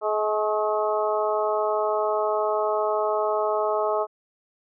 harmonic tone with a mistuned harmonic, 212.5 Hz, G#3, 40 cents sharp, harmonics 2 / 3 / 4 / 5 / 6, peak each -26 / -25 / -29 / -30 / -31 dBFS, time 0.01-4.07 s, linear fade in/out 50 ms, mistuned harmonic 5, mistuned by +35 cents, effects none

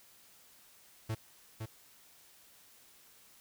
45% pulse tone with echo, 110.7 Hz, A2, 11 cents sharp, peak -33 dBFS, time 1.09-1.15 s, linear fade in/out 10 ms, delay 510 ms, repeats 1, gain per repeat -5 dB, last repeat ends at 1.66 s, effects white hiss -61 dBFS RMS until 3.4 s

